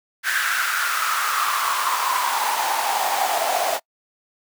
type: noise with high-pass filter sweep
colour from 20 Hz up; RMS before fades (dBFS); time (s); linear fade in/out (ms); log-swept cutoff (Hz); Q
pink; -22; 0.23-3.8; 50; 1600 to 670; 6
effects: noise-tail reverb RT60 0.1 s tail -26 dB re dry